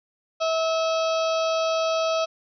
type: harmonic tone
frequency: 648 Hz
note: E5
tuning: 30 cents flat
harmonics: 1 / 2 / 4 / 5 / 6 / 7 / 8 / 9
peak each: -22 / -28 / -34 / -36 / -38 / -39 / -40 / -41 dBFS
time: 0.4-2.26 s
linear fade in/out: 20 ms
effects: none